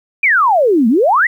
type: exponential two-way sweep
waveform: sine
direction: down then up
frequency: 2462 to 212.3 to 2058 Hz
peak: -8 dBFS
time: 0.23-1.27 s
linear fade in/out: 5 ms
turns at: 0.88 s
effects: 8-bit